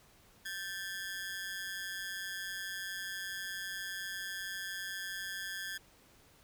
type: ring-modulated tone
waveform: sawtooth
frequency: 1661.2 Hz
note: G#6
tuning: in tune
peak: -32 dBFS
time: 0.45-5.78 s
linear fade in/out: 10 ms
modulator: 93.9 Hz
effects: pink hiss -63 dBFS RMS until 6.43 s